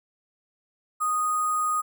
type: tone with sample-and-hold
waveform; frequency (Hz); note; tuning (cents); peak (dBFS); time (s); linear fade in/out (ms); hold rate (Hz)
sine; 1239; D#6; -8; -22; 1-1.82; 20; 8820
effects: none